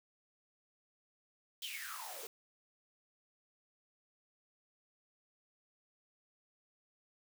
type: noise with high-pass filter sweep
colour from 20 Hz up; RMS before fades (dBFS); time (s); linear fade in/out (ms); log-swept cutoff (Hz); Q
white; -45; 1.62-2.27; 2; 3400 to 410; 9.8
effects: none